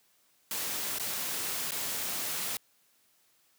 white noise with dropouts, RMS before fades -34 dBFS, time 0.51-2.57 s, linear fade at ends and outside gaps 1 ms, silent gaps 0.985-0.997 / 1.709-1.719 s, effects white hiss -68 dBFS RMS until 3.58 s + high-pass 100 Hz 12 dB/octave

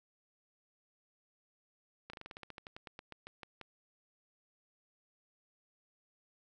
slowing click train, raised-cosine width 0.3 ms, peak -30 dBFS, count 18, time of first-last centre 2.1-3.613 s, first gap 34 ms, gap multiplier 1.11, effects none

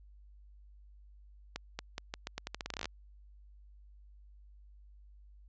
accelerating click train, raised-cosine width 0.2 ms, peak -20 dBFS, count 18, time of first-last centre 1.56-2.856 s, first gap 230 ms, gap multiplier 0.83, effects added 50 Hz sine -54 dBFS peak until 5.48 s + resampled to 16000 Hz

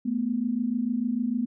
sine tone pair together, 220.2 / 246.9 Hz, A3 / B3, +2 / 0 cents, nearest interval major second, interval 198 cents, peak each -28 / -26 dBFS, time 0.05-1.46 s, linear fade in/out 10 ms, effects none

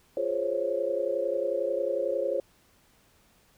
sine chord, Db major seventh, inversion first, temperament equal, 349.2 / 415.3 / 523.3 / 554.4 Hz, F4 / Ab4 / C5 / Db5, 0 / 0 / 0 / 0 cents, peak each -35 / -34 / -30 / -29 dBFS, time 0.17-2.4 s, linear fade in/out 2 ms, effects pink hiss -63 dBFS RMS until 3.57 s

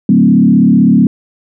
sine tone with frequency modulation, 220 Hz, A3, in tune, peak -4 dBFS, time 0.09-1.07 s, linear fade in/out 2 ms, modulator 35.8 Hz, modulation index 1.5, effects none

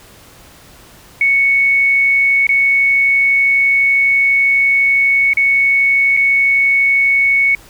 sine tone with dropouts, 2217 Hz, C#7, in tune, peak -9 dBFS, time 1.21-7.55 s, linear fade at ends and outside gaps 2 ms, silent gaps 2.469-2.491 / 5.334-5.371 / 6.167-6.172 s, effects pink hiss -42 dBFS RMS until 7.69 s

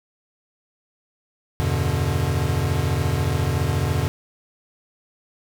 square chord, E minor seventh, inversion none, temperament equal with one note detuned, 82.41 / 96.71 / 123.47 / 146.83 Hz, E2 / G2 / B2 / D3, 0 / -23 / 0 / 0 cents, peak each -26 dBFS, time 1.6-4.08 s, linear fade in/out 0 ms, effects none

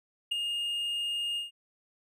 triangle tone with ADSR envelope, 2837 Hz, F7, 27 cents sharp, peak -22 dBFS, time 0.31-1.51 s, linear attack 12 ms, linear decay 5 ms, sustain -6 dB, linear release 140 ms, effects resampled to 32000 Hz

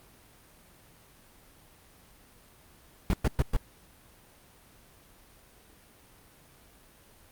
brown noise bursts, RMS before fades -23 dBFS, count 4, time 3.1-3.566 s, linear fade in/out 2 ms, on 34 ms, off 110 ms, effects pink hiss -57 dBFS RMS until 7.31 s + Opus 32 kbps

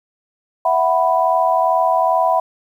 sine chord, E suspended second, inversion none, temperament just, 659.3 / 741.7 / 988.9 Hz, E5 / F#5 / B5, 0 / +4 / +2 cents, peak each -17 dBFS, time 0.65-2.4 s, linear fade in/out 5 ms, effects 8-bit

